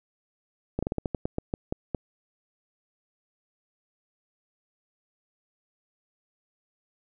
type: slowing click train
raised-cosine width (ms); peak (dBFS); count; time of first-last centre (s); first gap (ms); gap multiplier
2; -14; 12; 0.79-1.947; 36; 1.2
effects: none